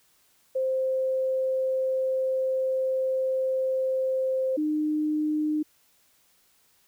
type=tone pair in turn; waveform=sine; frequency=523.3 / 304.7 Hz; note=C5 / D#4; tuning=0 / -36 cents; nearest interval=major sixth; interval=936 cents; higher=first; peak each=-23 dBFS; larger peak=neither; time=0.55-4.57 / 4.57-5.63 s; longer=first; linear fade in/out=10 ms; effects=white hiss -64 dBFS RMS until 6.87 s